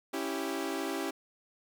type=chord; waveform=sawtooth; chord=C# diminished; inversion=none; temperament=equal; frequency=277.2 / 329.6 / 392 Hz; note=C#4 / E4 / G4; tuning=0 / 0 / 0 cents; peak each=-33 dBFS; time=0.13-1.11 s; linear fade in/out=10 ms; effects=10-bit